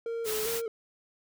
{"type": "tone with vibrato", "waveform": "triangle", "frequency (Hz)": 446.8, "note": "A4", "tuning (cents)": 27, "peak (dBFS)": -29, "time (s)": [0.06, 0.68], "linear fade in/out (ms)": 2, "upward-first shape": "square", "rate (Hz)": 2.5, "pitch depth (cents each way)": 56}
{"type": "noise", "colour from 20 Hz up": "white", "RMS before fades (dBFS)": -34, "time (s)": [0.24, 0.62], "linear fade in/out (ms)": 50}
{"effects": []}